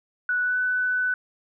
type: tone with pitch glide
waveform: sine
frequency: 1477 to 1497.6 Hz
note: F#6 to F#6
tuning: -3 to +20 cents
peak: -21 dBFS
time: 0.29-1.14 s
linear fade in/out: 2 ms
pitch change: +23 cents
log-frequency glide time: 0.42-0.56 s
effects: none